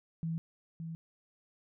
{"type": "tone with echo", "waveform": "sine", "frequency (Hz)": 163.8, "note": "E3", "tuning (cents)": -11, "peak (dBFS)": -32, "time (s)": [0.23, 0.38], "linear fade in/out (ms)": 0, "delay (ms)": 570, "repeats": 1, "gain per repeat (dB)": -6, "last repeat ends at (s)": 0.95, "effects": []}